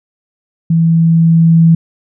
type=tone with level ramp; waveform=sine; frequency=164.81 Hz; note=E3; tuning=in tune; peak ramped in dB=-7 to -3 dBFS; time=0.7-1.75 s; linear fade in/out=5 ms; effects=none